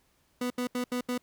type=tone bursts; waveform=30% pulse; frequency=247.4 Hz; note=B3; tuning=3 cents sharp; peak=-26 dBFS; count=5; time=0.41-1.179 s; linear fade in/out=5 ms; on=93 ms; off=76 ms; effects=pink hiss -69 dBFS RMS until 1.22 s